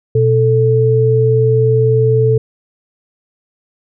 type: tone pair together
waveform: sine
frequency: 121.91 / 440 Hz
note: B2 / A4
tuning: -22 / 0 cents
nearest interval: octave + minor seventh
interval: 2222 cents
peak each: -11 dBFS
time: 0.15-2.38 s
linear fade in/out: 5 ms
effects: none